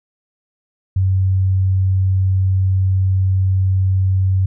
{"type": "tone", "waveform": "sine", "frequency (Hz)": 94.7, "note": "F#2", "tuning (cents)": 41, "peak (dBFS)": -12, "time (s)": [0.96, 4.46], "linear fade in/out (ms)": 5, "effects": []}